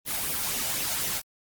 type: noise with flanger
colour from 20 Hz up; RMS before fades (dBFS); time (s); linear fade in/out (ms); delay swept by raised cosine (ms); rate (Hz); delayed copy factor
white; -29; 0.05-1.22; 50; 0.31 to 1.41; 4; +0.5
effects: Opus 24 kbps